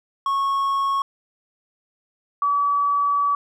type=tone pair in turn; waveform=triangle / sine; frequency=1100 / 1144.2 Hz; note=C#6 / D6; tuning=-14 / -45 cents; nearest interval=minor second; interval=69 cents; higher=second; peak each=-17 dBFS; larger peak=neither; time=0.26-1.02 / 2.42-3.35 s; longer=second; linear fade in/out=2 ms; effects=none